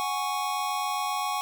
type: chord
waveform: square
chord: F# suspended second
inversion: none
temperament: equal with one note detuned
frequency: 740 / 827.7 / 1108.7 Hz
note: F#5 / G#5 / C#6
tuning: 0 / -6 / 0 cents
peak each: -34 / -32 / -31 dBFS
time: 0-1.41 s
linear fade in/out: 0 ms
effects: none